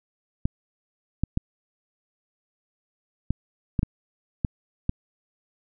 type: clicks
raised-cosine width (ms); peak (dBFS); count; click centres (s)
5; -10; 8; 0.455 / 1.236 / 1.374 / 3.306 / 3.792 / 3.831 / 4.448 / 4.894
effects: none